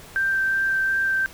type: tone with vibrato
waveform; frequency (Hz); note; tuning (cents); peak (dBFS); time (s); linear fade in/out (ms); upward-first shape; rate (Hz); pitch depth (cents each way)
sine; 1568; G6; 0; -19; 0.16-1.26; 0; sine; 2.7; 8
effects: pink hiss -44 dBFS RMS until 1.33 s